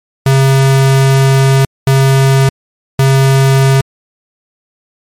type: tone bursts at uneven times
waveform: square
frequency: 134.9 Hz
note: C#3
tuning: 47 cents flat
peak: -6 dBFS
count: 3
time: 0.26-1.65 / 1.87-2.49 / 2.99-3.81 s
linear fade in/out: 2 ms
effects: MP3 64 kbps